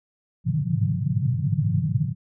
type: band-pass noise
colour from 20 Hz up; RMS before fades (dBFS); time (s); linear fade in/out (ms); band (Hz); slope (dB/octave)
pink; -23; 0.44-2.15; 50; 100 to 180; 96
effects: none